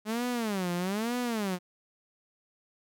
sawtooth tone with vibrato, 207.7 Hz, G#3, in tune, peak -25 dBFS, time 0.05-1.59 s, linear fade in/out 50 ms, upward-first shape sine, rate 1.1 Hz, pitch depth 300 cents each way, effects none

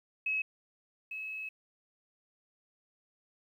sine tone pair in turn, 2569 / 2580 Hz, E7 / E7, -45 / -38 cents, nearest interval unison, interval 7 cents, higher second, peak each -29 / -37 dBFS, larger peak first, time 0.26-0.42 / 1.11-1.49 s, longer second, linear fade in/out 5 ms, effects 11-bit

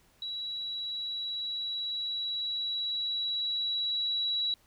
sine tone with level ramp, 3906 Hz, B7, 20 cents flat, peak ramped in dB -34 to -27 dBFS, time 0.22-4.54 s, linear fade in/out 2 ms, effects pink hiss -65 dBFS RMS until 4.66 s

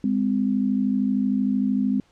sine tone pair together, 204.3 / 257.4 Hz, G#3 / C4, -28 / -28 cents, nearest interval major third, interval 400 cents, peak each -22 / -22 dBFS, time 0.04-2 s, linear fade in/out 2 ms, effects pink hiss -61 dBFS RMS until 2.11 s + low-pass 6000 Hz 12 dB/octave

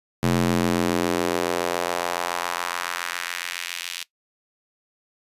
square tone with high-pass filter sweep, 43.59 Hz, F1, 3 cents flat, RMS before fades -25 dBFS, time 0.23-4.03 s, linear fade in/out 0 ms, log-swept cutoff 160 to 3100 Hz, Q 1.4, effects noise-tail reverb RT60 0.1 s tail -19 dB re dry + resampled to 32000 Hz

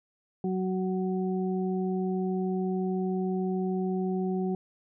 harmonic tone, 186.4 Hz, F#3, 13 cents sharp, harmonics 1 / 2 / 4, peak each -28 / -31 / -39 dBFS, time 0.44-4.55 s, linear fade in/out 2 ms, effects none

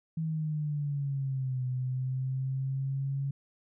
sine exponential two-way sweep, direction down then up, 162.1 to 126.8 to 138.7 Hz, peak -29 dBFS, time 0.17-3.31 s, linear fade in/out 5 ms, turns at 1.65 s, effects none

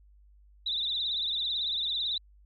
sine tone with vibrato, 3729 Hz, A#7, in tune, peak -28 dBFS, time 0.66-2.18 s, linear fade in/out 5 ms, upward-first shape triangle, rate 18 Hz, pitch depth 130 cents each way, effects added 50 Hz sine -55 dBFS peak until 2.45 s

